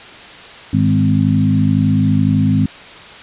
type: harmonic tone with a mistuned harmonic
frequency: 51.9 Hz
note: G#1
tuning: in tune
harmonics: 2 / 3 / 4 / 5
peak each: -16 / -16 / -16 / -16 dBFS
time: 0.73-2.66 s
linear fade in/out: 5 ms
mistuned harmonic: 3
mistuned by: +22 cents
effects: white hiss -35 dBFS RMS until 3.22 s + resampled to 8000 Hz